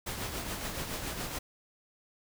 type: noise with tremolo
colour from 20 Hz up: pink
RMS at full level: -35 dBFS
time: 0.06-1.39 s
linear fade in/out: 10 ms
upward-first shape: triangle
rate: 7.1 Hz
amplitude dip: 50%
effects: none